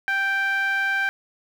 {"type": "tone with low-pass filter", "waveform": "5% pulse", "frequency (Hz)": 784, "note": "G5", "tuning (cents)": 0, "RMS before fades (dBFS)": -23, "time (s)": [0.08, 1.09], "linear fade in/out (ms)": 0, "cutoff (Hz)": 1800, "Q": 8.6, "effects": ["8-bit"]}